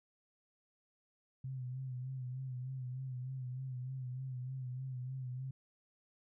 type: tone with vibrato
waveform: sine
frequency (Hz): 128.7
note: C3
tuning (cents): -28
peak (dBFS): -39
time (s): 1.44-5.51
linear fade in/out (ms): 5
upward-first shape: sine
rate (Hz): 3.3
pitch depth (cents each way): 55
effects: none